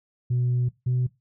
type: tone pair in turn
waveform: sine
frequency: 123.47 / 125.48 Hz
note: B2 / B2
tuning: 0 / +28 cents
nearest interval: unison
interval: 28 cents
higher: second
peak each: -19 dBFS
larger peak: neither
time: 0.3-0.69 / 0.86-1.07 s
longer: first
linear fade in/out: 10 ms
effects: noise-tail reverb RT60 0.2 s tail -18 dB re dry + tanh soft clip ceiling -18 dBFS